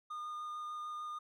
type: tone with vibrato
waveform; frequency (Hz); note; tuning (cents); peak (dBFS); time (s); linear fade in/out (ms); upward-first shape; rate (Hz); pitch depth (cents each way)
triangle; 1219; D#6; -36; -38; 0.1-1.19; 10; triangle; 6.7; 11
effects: none